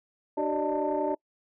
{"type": "tone cluster", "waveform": "sine", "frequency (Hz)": [297.7, 380.6, 582, 613, 892], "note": ["D4", "F#4", "D5", "D#5", "A5"], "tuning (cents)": [24, 49, -16, -26, 23], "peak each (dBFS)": -31, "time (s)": [0.37, 1.15], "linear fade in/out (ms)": 10, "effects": ["noise-tail reverb RT60 0.1 s tail -26 dB re dry", "tanh soft clip ceiling -17 dBFS"]}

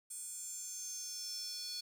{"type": "tone with high-pass filter sweep", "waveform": "square", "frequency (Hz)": 486.1, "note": "B4", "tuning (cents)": -28, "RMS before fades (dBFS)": -44, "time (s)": [0.1, 1.81], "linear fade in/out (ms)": 10, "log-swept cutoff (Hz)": [8500, 4500], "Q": 6.1, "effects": ["12-bit"]}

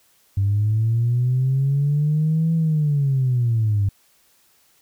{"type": "linear two-way sweep", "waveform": "sine", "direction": "up then down", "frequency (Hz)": [97.2, 164.81, 97.2], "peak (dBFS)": -15, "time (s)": [0.37, 3.89], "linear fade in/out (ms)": 5, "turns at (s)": 2.54, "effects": ["tanh soft clip ceiling -12 dBFS", "white hiss -59 dBFS RMS until 4.81 s"]}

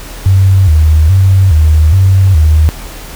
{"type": "tone with vibrato", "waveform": "sine", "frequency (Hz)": 86.2, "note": "F2", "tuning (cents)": -22, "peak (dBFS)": -3, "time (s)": [0.26, 2.69], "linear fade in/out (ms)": 0, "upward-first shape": "square", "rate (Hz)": 1.2, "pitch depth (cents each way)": 180, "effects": ["added 40 Hz sine -26 dBFS peak until 3.15 s", "pink hiss -29 dBFS RMS until 3.15 s"]}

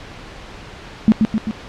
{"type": "tone with echo", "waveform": "sine", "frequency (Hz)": 218, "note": "A3", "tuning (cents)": -16, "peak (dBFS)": -6, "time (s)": [1.08, 1.12], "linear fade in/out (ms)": 0, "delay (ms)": 130, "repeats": 3, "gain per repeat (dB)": -4, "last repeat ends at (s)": 1.51, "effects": ["pink hiss -36 dBFS RMS until 1.68 s", "low-pass 4000 Hz 12 dB/octave"]}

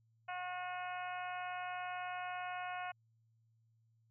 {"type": "harmonic tone", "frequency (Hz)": 361.8, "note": "F#4", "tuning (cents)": -39, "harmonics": [2, 3, 4, 5, 6, 7, 8], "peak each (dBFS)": [-42, -48, -47, -53, -53, -51, -57], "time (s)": [0.28, 2.92], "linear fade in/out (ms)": 10, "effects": ["added 113 Hz sine -70 dBFS peak until 4.1 s"]}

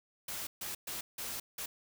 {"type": "noise bursts at uneven times", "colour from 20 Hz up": "white", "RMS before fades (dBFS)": -40, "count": 5, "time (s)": [[0.28, 0.47], [0.61, 0.75], [0.87, 1.01], [1.18, 1.4], [1.58, 1.66]], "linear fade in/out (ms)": 5, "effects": []}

